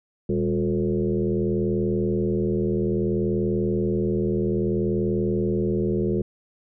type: tone with frequency modulation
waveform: sine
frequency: 277.2 Hz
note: C#4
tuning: in tune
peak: -20 dBFS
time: 0.29-6.22 s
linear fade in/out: 5 ms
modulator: 80.6 Hz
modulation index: 2.2
effects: none